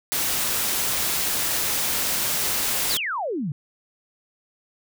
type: noise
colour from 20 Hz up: white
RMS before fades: -24 dBFS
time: 0.12-2.97 s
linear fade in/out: 0 ms
type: exponential sweep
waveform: sine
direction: down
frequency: 4970 to 130.81 Hz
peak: -24 dBFS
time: 2.9-3.52 s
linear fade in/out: 2 ms
effects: none